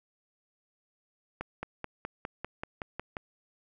accelerating click train, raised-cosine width 0.5 ms, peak -20 dBFS, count 10, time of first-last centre 1.41-3.168 s, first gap 220 ms, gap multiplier 0.97, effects none

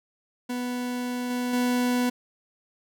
40% pulse tone with level steps, 246.9 Hz, B3, in tune, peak -27 / -25 / -21 dBFS, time 0.49-2.1 s, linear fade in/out 10 ms, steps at 1.3 / 1.53 s, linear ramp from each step 5 ms, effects none

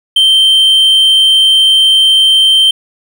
triangle tone, 3126 Hz, G7, 6 cents flat, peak -3 dBFS, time 0.16-2.71 s, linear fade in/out 5 ms, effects none

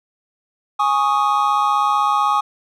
triangle chord, Ab suspended fourth, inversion none, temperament equal, 830.6 / 1108.7 / 1244.5 Hz, Ab5 / Db6 / Eb6, 0 / 0 / 0 cents, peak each -17 dBFS, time 0.79-2.41 s, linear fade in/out 10 ms, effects none

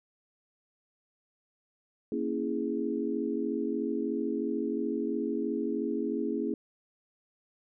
sine chord, A# half-diminished seventh, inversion none, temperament equal with one note detuned, 233.1 / 276.1 / 329.6 / 415.3 Hz, A#3 / C#4 / E4 / G#4, 0 / -7 / 0 / 0 cents, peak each -34 dBFS, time 2.12-6.54 s, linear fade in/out 2 ms, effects none

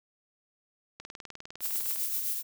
click train, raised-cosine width 0.2 ms, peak -25 dBFS, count 20, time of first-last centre 1-1.96 s, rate 19.8 Hz
violet noise with tremolo, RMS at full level -30 dBFS, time 1.6-2.43 s, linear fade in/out 50 ms, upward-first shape sine, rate 7.6 Hz, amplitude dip 40%
effects none

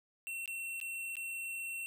square tone with dropouts, 2714 Hz, E7, 50 cents sharp, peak -39 dBFS, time 0.27-1.86 s, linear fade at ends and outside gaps 0 ms, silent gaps 0.458-0.477 / 0.801-0.813 / 1.155-1.168 s, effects none

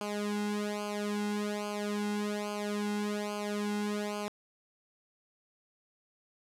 sawtooth tone with flanger, 207.4 Hz, G#3, 2 cents flat, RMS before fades -34 dBFS, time 0.01-4.28 s, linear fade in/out 0 ms, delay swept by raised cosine 0.53 to 1.73 ms, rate 1.2 Hz, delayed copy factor -0.95, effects low-pass 11000 Hz 12 dB/octave

